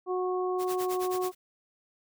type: harmonic tone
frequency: 366.6 Hz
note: F#4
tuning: 16 cents flat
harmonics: 1 / 2 / 3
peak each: -28 / -35 / -36 dBFS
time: 0.06-1.32 s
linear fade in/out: 50 ms
type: noise with tremolo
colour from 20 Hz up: white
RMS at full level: -39 dBFS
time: 0.58-1.35 s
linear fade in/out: 50 ms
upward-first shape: sine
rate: 9.3 Hz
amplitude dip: 95%
effects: none